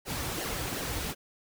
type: noise with flanger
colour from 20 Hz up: pink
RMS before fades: -34 dBFS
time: 0.05-1.15 s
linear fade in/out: 50 ms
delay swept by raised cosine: 0.8 to 4.9 ms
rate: 2.7 Hz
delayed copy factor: -0.6
effects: none